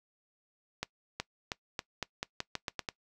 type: accelerating click train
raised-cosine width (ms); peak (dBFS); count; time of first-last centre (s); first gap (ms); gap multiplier
0.2; -16; 11; 0.83-2.888; 370; 0.86
effects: noise-tail reverb RT60 0.1 s tail -21 dB re dry